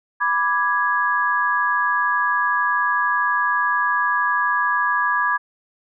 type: chord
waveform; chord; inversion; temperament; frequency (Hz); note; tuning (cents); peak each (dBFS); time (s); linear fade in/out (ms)
sine; G# diminished; first; equal; 987.8 / 1174.7 / 1661.2; B5 / D6 / G#6; 0 / 0 / 0; -22 / -22 / -20; 0.2-5.38; 20
effects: none